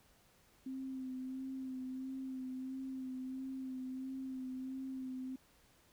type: tone with vibrato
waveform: sine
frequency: 261.1 Hz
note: C4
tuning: 3 cents flat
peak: -40 dBFS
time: 0.66-5.36 s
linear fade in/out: 5 ms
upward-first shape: sine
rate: 1.5 Hz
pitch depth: 26 cents each way
effects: pink hiss -68 dBFS RMS until 5.92 s